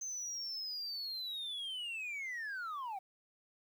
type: linear sweep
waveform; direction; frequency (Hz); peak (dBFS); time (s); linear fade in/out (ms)
sine; down; 6272 to 740; -36; 0.01-2.99; 10
effects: tanh soft clip ceiling -38 dBFS + 11-bit